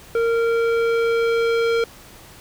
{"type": "tone with low-pass filter sweep", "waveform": "square", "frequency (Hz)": 461.7, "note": "A#4", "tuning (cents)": -17, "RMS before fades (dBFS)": -19, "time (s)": [0.15, 1.84], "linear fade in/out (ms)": 2, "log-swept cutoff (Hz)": [1600, 3700], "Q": 0.87, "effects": ["pink hiss -44 dBFS RMS until 2.4 s"]}